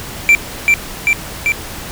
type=tone with echo; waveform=triangle; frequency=2349 Hz; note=D7; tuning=in tune; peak=-3 dBFS; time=0.29-0.35 s; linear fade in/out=0 ms; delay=390 ms; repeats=3; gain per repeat=-2 dB; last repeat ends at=1.52 s; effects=pink hiss -28 dBFS RMS until 1.91 s